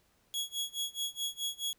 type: tone with tremolo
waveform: sawtooth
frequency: 3338 Hz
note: G#7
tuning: 8 cents sharp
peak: -28 dBFS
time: 0.34-1.73 s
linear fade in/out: 0 ms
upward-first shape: sine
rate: 4.7 Hz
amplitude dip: 95%
effects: pink hiss -70 dBFS RMS until 1.78 s